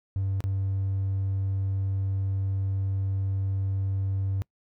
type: tone with dropouts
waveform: triangle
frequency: 97 Hz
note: G2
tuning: 18 cents flat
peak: -22 dBFS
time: 0.16-4.42 s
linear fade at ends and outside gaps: 0 ms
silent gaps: 0.405-0.44 s
effects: noise-tail reverb RT60 0.1 s tail -26 dB re dry + tanh soft clip ceiling -19 dBFS